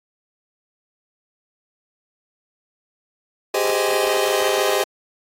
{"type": "chord", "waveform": "sawtooth", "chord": "Ab major seventh", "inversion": "third", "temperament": "just", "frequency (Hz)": [389.3, 415.3, 519.1, 623], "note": ["G4", "Ab4", "C5", "Eb5"], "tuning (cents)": [-12, 0, -14, 2], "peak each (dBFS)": -19, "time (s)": [3.54, 4.84], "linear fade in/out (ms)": 5, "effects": ["AAC 48 kbps"]}